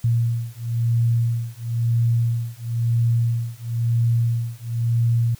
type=beating tone pair; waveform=sine; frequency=116.4 / 117.39 Hz; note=A#2 / A#2; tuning=-2 / +13 cents; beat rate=0.99 Hz; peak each=-21 dBFS; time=0.04-5.35 s; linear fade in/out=5 ms; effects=white hiss -50 dBFS RMS until 5.39 s